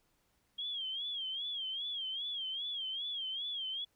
sine tone with vibrato, 3250 Hz, G#7, 38 cents flat, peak -36 dBFS, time 0.58-3.85 s, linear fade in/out 10 ms, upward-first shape sine, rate 2.5 Hz, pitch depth 110 cents each way, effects pink hiss -75 dBFS RMS until 3.95 s

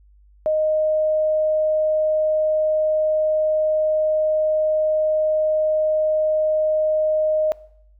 sine tone, 620 Hz, D#5, 6 cents flat, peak -16 dBFS, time 0.46-7.52 s, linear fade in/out 0 ms, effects noise-tail reverb RT60 0.7 s tail -21 dB re dry + added 50 Hz sine -49 dBFS peak until 7.99 s

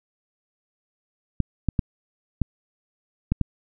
clicks, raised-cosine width 5 ms, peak -8 dBFS, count 6, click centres 1.403 / 1.687 / 1.792 / 2.417 / 3.32 / 3.413 s, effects none

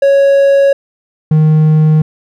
triangle tone pair in turn, 554.4 / 155.23 Hz, C#5 / D#3, 0 / -4 cents, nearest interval octave + minor seventh, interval 2204 cents, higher first, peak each -3 dBFS, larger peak neither, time 0.02-0.73 / 1.31-2.02 s, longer neither, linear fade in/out 5 ms, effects none

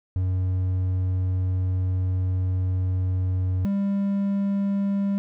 triangle tone pair in turn, 92.5 / 198.85 Hz, F#2 / G3, 0 / +25 cents, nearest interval octave + minor second, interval 1325 cents, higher second, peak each -19 dBFS, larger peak neither, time 0.16-3.65 / 3.65-5.18 s, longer first, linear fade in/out 0 ms, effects none

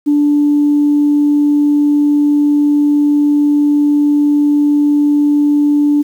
sine tone, 292.3 Hz, D4, 8 cents flat, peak -7 dBFS, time 0.06-6.03 s, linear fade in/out 20 ms, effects tanh soft clip ceiling -3 dBFS + 7-bit

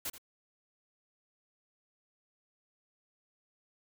white noise with echo, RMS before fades -37 dBFS, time 0.05-0.1 s, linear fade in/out 5 ms, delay 82 ms, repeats 1, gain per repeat -13 dB, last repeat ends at 0.182 s, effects none

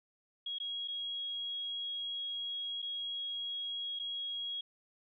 sine tone with dropouts, 3301 Hz, G#7, 11 cents flat, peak -36 dBFS, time 0.46-4.61 s, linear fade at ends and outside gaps 5 ms, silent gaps 0.585-0.6 / 0.877-0.882 / 2.82-2.825 / 3.991-3.996 s, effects none

